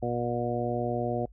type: harmonic tone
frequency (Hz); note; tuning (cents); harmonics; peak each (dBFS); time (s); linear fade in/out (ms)
120.1; B2; -48; 1 / 2 / 3 / 4 / 5 / 6; -34 / -34 / -34 / -34 / -34 / -34; 0.02-1.26; 10
effects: noise-tail reverb RT60 0.1 s tail -25 dB re dry + added 50 Hz sine -49 dBFS peak until 1.32 s